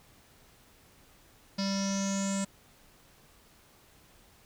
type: tone with low-pass filter sweep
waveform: square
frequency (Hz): 196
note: G3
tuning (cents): 0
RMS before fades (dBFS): -31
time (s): 1.58-2.45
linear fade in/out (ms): 10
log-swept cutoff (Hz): 5000 to 7900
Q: 8.9
effects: pink hiss -60 dBFS RMS until 4.45 s